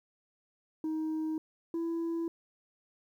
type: tone pair in turn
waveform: sine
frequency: 314.7 / 333 Hz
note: D#4 / E4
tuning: +20 / +18 cents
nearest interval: minor second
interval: 98 cents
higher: second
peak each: -28 dBFS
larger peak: neither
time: 0.84-1.38 / 1.74-2.28 s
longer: neither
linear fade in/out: 2 ms
effects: tanh soft clip ceiling -30 dBFS + 11-bit